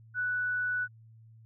sine tone, 1482 Hz, F#6, 2 cents sharp, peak -28 dBFS, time 0.14-0.88 s, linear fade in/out 50 ms, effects added 112 Hz sine -52 dBFS peak until 1.45 s

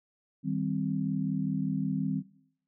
sine chord, C minor, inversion first, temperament just, 156.98 / 196.22 / 261.6 Hz, Eb3 / G3 / C4, +16 / +2 / 0 cents, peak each -32 dBFS, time 0.43-2.23 s, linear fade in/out 50 ms, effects noise-tail reverb RT60 0.7 s tail -19 dB re dry

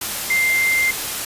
sine tone in noise, 2093 Hz, C7, in tune, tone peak -15 dBFS, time 0.3-0.91 s, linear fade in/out 5 ms, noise white, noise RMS -25 dBFS, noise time 0.01-1.25 s, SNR +7 dB, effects resampled to 32000 Hz

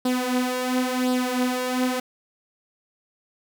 sawtooth tone with flanger, 252.3 Hz, B3, 37 cents sharp, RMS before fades -24 dBFS, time 0.05-2 s, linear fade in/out 5 ms, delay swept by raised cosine 0.22 to 5.82 ms, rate 0.95 Hz, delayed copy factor +0.65, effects none

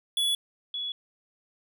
square / sine tone pair in turn, 3405 / 3388 Hz, G#7 / G#7, +42 / +34 cents, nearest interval unison, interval 8 cents, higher first, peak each -24 / -30 dBFS, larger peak first, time 0.17-0.35 / 0.74-0.92 s, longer neither, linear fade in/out 2 ms, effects none

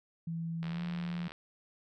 sine tone with pitch glide, 165.6 to 174.94 Hz, E3 to F3, +8 to +3 cents, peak -34 dBFS, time 0.27-1.28 s, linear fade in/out 5 ms, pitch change +95 cents, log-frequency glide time 0.64-0.83 s
click train, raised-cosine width 0.3 ms, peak -29 dBFS, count 55, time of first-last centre 0.63-1.32 s, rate 78.3 Hz
effects none

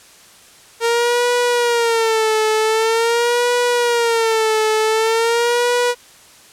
sawtooth tone with vibrato, 460 Hz, A#4, 23 cents flat, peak -10 dBFS, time 0.8-5.95 s, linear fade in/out 50 ms, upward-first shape sine, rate 0.45 Hz, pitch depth 100 cents each way, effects white hiss -45 dBFS RMS until 6.52 s + low-pass 10000 Hz 12 dB/octave

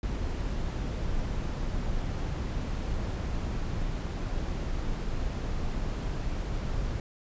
brown noise, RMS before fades -31 dBFS, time 0.03-7 s, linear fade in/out 2 ms, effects resampled to 16000 Hz

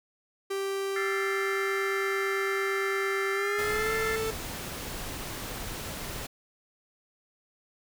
45% pulse tone with pitch glide, 391.3 to 441.8 Hz, G4 to A4, -3 to +7 cents, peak -29 dBFS, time 0.5-4.31 s, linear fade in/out 10 ms, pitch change +210 cents, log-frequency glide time 3.33-3.93 s
sine chord, F major seventh, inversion third, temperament equal with one note detuned, 1318.5 / 1367.4 / 1760 / 2093 Hz, E6 / F6 / A6 / C7, 0 / -37 / 0 / 0 cents, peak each -39 / -36 / -34 / -34 dBFS, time 0.96-4.16 s, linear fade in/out 2 ms
pink noise, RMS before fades -37 dBFS, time 3.58-6.27 s, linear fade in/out 10 ms
effects none

